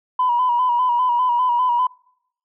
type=tone with vibrato; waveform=sine; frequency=982 Hz; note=B5; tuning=10 cents flat; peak=-14 dBFS; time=0.19-1.87 s; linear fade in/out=5 ms; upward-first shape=square; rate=5 Hz; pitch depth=45 cents each way; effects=noise-tail reverb RT60 0.7 s tail -25 dB re dry + tanh soft clip ceiling -10 dBFS